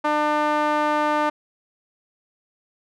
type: tone with band-pass filter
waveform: sawtooth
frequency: 300 Hz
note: D4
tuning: 37 cents sharp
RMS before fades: -21 dBFS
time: 0.04-1.3 s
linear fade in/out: 10 ms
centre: 1000 Hz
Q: 1.6
effects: none